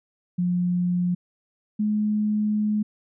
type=tone pair in turn; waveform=sine; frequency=177.8 / 211.4 Hz; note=F3 / G#3; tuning=+31 / +31 cents; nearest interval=minor third; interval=300 cents; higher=second; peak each=-20 / -20 dBFS; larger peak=neither; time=0.38-1.15 / 1.79-2.83 s; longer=second; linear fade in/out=10 ms; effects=none